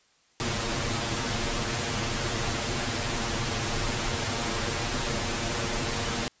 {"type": "noise with comb filter", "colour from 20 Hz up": "pink", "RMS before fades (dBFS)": -29, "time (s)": [0.4, 6.28], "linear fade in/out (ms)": 0, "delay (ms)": 8.6, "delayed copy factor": 0.95, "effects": ["white hiss -64 dBFS RMS until 6.4 s", "resampled to 16000 Hz"]}